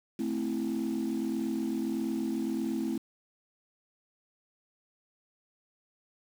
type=chord; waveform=sine; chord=A minor; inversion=none; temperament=equal; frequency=220 / 261.6 / 329.6 Hz; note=A3 / C4 / E4; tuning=0 / 0 / 0 cents; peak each=-32 dBFS; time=0.19-2.98 s; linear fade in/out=5 ms; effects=tanh soft clip ceiling -24 dBFS + 8-bit